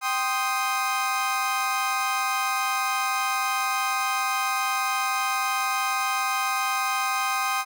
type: chord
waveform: 30% pulse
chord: C minor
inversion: second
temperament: equal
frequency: 784 / 1046.5 / 1244.5 Hz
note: G5 / C6 / Eb6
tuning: 0 / 0 / 0 cents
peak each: -26 / -26 / -24 dBFS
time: 0.01-7.65 s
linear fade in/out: 50 ms
effects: none